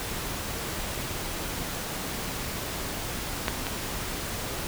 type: clicks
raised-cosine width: 0.3 ms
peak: -8 / -14 dBFS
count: 2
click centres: 3.482 / 3.668 s
effects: pink hiss -33 dBFS RMS until 4.67 s

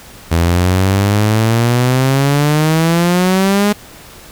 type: exponential sweep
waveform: sawtooth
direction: up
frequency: 82.3 to 208.7 Hz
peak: -6 dBFS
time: 0.31-3.73 s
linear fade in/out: 10 ms
effects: pink hiss -37 dBFS RMS until 4.31 s

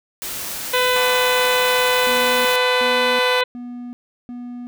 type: noise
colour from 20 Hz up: white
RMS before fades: -28 dBFS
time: 0.22-2.56 s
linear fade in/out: 0 ms
type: harmonic tone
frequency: 501 Hz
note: B4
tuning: 25 cents sharp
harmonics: 1 / 2 / 3 / 4 / 5 / 6 / 7 / 8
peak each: -19 / -22 / -24 / -25 / -26 / -27 / -27 / -28 dBFS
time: 0.73-3.44 s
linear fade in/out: 10 ms
type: chord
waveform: sawtooth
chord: D major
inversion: first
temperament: just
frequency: 734.2 / 881 / 1174.7 Hz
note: F#5 / A5 / D6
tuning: -14 / +2 / 0 cents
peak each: -27 / -26 / -28 dBFS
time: 0.96-3.41 s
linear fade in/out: 0 ms
type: tone bursts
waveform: triangle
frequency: 243.8 Hz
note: B3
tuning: 22 cents flat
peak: -27 dBFS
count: 4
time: 2.07-4.67 s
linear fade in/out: 0 ms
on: 380 ms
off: 360 ms
effects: none

